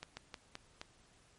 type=slowing click train; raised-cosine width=0.2 ms; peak=-26 dBFS; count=5; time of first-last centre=0.03-0.815 s; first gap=140 ms; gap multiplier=1.23; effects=pink hiss -66 dBFS RMS until 1.38 s + MP3 48 kbps